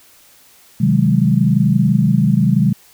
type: chord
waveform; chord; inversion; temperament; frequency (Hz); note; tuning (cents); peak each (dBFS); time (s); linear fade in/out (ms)
sine; Ab dominant seventh; first; just; 129.78 / 155.74 / 186.89 / 207.7; C3 / Eb3 / Gb3 / Ab3; -14 / +2 / +18 / 0; -16; 0.8-2.73; 10
effects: white hiss -48 dBFS RMS until 2.93 s